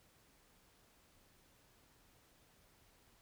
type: silence
effects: pink hiss -69 dBFS RMS until 3.21 s